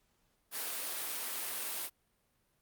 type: high-pass noise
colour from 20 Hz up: white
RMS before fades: -38 dBFS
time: 0.51-1.9 s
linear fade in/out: 50 ms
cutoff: 340 Hz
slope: 12 dB/octave
effects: pink hiss -75 dBFS RMS until 2.61 s + Opus 48 kbps